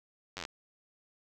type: slowing click train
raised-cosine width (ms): 0.2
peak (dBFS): -21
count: 8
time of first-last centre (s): 0.37-0.451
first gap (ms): 10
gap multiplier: 1.05
effects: none